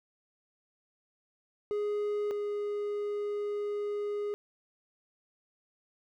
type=tone pair in turn; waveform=triangle; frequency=415.3 / 412.9 Hz; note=G#4 / G#4; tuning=0 / -10 cents; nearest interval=unison; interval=10 cents; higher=first; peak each=-27 / -29 dBFS; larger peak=first; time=1.71-2.31 / 2.31-4.34 s; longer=second; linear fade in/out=0 ms; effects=none